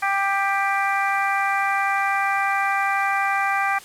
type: harmonic tone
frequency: 394.5 Hz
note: G4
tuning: 11 cents sharp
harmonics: 2 / 3 / 4 / 5 / 6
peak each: -23 / -25 / -26 / -27 / -28 dBFS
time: 0.02-3.79 s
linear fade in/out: 10 ms
effects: white hiss -43 dBFS RMS until 3.84 s + low-pass 11000 Hz 12 dB/octave